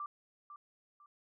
sine tone with echo, 1176 Hz, D6, 2 cents sharp, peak -38 dBFS, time 0-0.06 s, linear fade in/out 2 ms, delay 500 ms, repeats 2, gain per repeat -10 dB, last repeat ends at 1.06 s, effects none

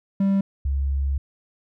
triangle / sine tone pair in turn, 196 / 68.82 Hz, G3 / C#2, 0 / -12 cents, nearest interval octave + tritone, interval 1812 cents, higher first, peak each -15 / -20 dBFS, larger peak first, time 0.2-0.41 / 0.65-1.18 s, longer second, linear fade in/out 5 ms, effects none

